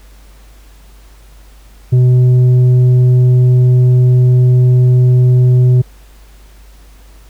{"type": "tone with tanh clipping", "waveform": "sine", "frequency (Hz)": 125.4, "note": "B2", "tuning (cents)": 27, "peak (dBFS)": -6, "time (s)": [1.92, 5.82], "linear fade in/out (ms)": 10, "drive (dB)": 5, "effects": ["added 50 Hz sine -37 dBFS peak until 7.29 s", "pink hiss -47 dBFS RMS until 7.29 s"]}